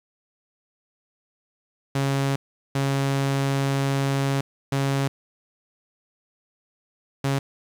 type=tone bursts at uneven times; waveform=sawtooth; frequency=137.5 Hz; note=C#3; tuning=14 cents flat; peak=-17 dBFS; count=4; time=1.95-2.36 / 2.75-4.41 / 4.72-5.08 / 7.24-7.39 s; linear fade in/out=5 ms; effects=low-pass 11000 Hz 12 dB/octave + 8-bit